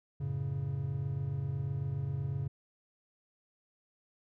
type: chord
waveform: triangle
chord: F# minor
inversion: none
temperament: just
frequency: 92.5 / 111 / 138.75 Hz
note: F#2 / A2 / C#3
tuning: 0 / +16 / +2 cents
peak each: -38 / -37 / -32 dBFS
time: 0.2-2.48 s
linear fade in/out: 10 ms
effects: none